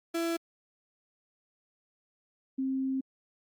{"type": "tone pair in turn", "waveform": ["35% pulse", "sine"], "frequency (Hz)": [334.2, 265.3], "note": ["E4", "C4"], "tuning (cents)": [24, 24], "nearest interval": "major third", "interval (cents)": 400, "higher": "first", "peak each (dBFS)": [-27, -28], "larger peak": "first", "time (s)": [[0.14, 0.37], [2.58, 3.01]], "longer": "second", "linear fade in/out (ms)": 10, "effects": ["Opus 48 kbps"]}